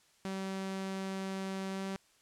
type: tone with pitch glide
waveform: sawtooth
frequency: 192 to 193.22 Hz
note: G3 to G3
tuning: -36 to -25 cents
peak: -32 dBFS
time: 0.25-1.96 s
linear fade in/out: 0 ms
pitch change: +11 cents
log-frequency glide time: 1.7-1.84 s
effects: white hiss -67 dBFS RMS until 2.21 s + low-pass 9000 Hz 12 dB/octave